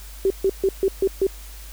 sine tone bursts, 386.6 Hz, G4, 24 cents flat, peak -15 dBFS, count 6, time 0.25-1.268 s, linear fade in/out 2 ms, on 53 ms, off 140 ms, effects added 50 Hz sine -37 dBFS peak until 1.72 s + white hiss -44 dBFS RMS until 1.72 s

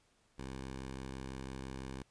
10% pulse tone, 66 Hz, C2, 16 cents sharp, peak -34 dBFS, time 0.38-2.03 s, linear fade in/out 10 ms, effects pink hiss -72 dBFS RMS until 2.1 s + resampled to 22050 Hz

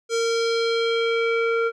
square tone with low-pass filter sweep, 460 Hz, A#4, 23 cents flat, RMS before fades -22 dBFS, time 0.09-1.72 s, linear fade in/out 50 ms, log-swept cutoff 6800 to 1700 Hz, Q 2.4, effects none

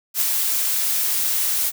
blue noise with ADSR envelope, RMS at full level -17 dBFS, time 0.14-1.72 s, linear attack 76 ms, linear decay 3 ms, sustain -4 dB, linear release 43 ms, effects none

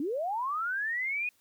sine linear sweep, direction up, 261.6 to 2500 Hz, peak -29 dBFS, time 0-1.29 s, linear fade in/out 2 ms, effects white hiss -68 dBFS RMS until 1.4 s

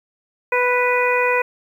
harmonic tone, 493.9 Hz, B4, in tune, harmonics 1 / 2 / 3 / 4 / 5, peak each -19 / -21 / -25 / -23 / -22 dBFS, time 0.52-1.42 s, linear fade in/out 5 ms, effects 8-bit

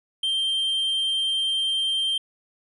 triangle tone, 3155 Hz, G7, 10 cents sharp, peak -20 dBFS, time 0.23-2.18 s, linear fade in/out 5 ms, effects resampled to 24000 Hz

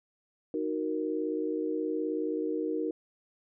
sine chord, D# minor, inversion none, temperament equal, 311.1 / 370 / 466.2 Hz, D#4 / F#4 / A#4, 0 / 0 / 0 cents, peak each -32 / -35 / -33 dBFS, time 0.54-2.91 s, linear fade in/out 2 ms, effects none

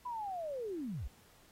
sine linear sweep, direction down, 1007 to 38.89 Hz, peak -37 dBFS, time 0.05-1.08 s, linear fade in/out 10 ms, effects pink hiss -64 dBFS RMS until 1.51 s + AAC 48 kbps

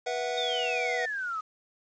square chord, B suspended fourth, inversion none, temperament equal with one note detuned, 488.5 / 659.3 / 740 Hz, B4 / E5 / F#5, -19 / 0 / 0 cents, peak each -33 / -36 / -34 dBFS, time 0.06-1.06 s, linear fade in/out 10 ms
sine exponential sweep, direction down, 3729 to 1241 Hz, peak -30 dBFS, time 0.37-1.41 s, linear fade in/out 10 ms
effects resampled to 16000 Hz + 9-bit

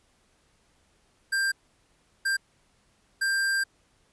square tone bursts at uneven times, 1587 Hz, G6, 21 cents sharp, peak -24 dBFS, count 3, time 1.32-1.52 / 2.25-2.37 / 3.21-3.64 s, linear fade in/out 10 ms, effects pink hiss -66 dBFS RMS until 4.12 s + resampled to 24000 Hz

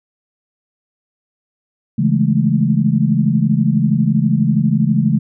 sine chord, A major seventh, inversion first, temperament equal, 138.59 / 164.81 / 207.7 / 220 Hz, C#3 / E3 / G#3 / A3, 0 / 0 / 0 / 0 cents, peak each -17 dBFS, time 1.98-5.19 s, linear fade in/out 10 ms, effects none

